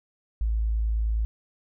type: tone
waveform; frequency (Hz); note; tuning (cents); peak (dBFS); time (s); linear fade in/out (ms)
sine; 54.8; A1; -6; -22; 0.41-1.25; 0
effects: none